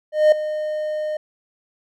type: tone with ADSR envelope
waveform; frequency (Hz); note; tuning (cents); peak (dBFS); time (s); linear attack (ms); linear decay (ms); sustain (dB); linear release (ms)
triangle; 612; D#5; -29; -6; 0.12-1.17; 200; 4; -14; 4
effects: none